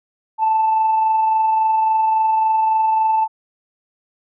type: tone with amplitude modulation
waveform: sine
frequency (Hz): 880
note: A5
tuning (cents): 0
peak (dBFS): -11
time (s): 0.38-3.28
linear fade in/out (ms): 50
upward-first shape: sine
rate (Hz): 23.6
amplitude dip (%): 30
effects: tanh soft clip ceiling -9 dBFS